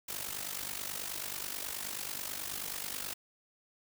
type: noise with amplitude modulation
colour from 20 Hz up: white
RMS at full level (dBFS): -36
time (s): 0.08-3.14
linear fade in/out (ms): 10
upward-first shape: sine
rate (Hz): 49.3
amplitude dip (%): 75
effects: none